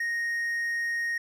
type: tone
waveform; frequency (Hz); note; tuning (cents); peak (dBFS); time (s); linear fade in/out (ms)
triangle; 1864.7; A#6; 0; -25; 0-1.18; 5
effects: none